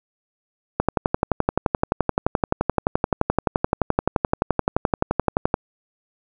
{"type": "click train", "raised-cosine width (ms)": 1, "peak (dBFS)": -3, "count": 56, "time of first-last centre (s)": [0.8, 5.541], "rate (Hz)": 11.6, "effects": []}